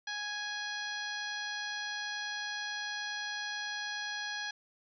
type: harmonic tone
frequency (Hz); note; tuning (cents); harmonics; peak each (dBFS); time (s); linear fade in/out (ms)
830.6; G#5; 0; 1 / 2 / 3 / 4 / 5 / 6 / 7; -45 / -38 / -49 / -44 / -44 / -48 / -49; 0.07-4.51; 5
effects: none